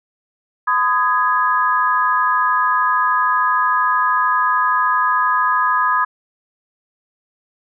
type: chord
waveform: sine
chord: G# minor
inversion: first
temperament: equal with one note detuned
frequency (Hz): 1011.4 / 1244.5 / 1661.2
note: B5 / D#6 / G#6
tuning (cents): +41 / 0 / 0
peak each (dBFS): -17 / -17 / -20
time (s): 0.67-6.05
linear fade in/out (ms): 10
effects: none